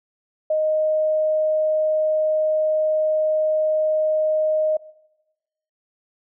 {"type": "tone", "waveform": "sine", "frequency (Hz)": 621, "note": "D#5", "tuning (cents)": -3, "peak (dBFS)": -17, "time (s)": [0.5, 4.77], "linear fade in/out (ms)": 5, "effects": ["noise-tail reverb RT60 1.0 s tail -21 dB re dry"]}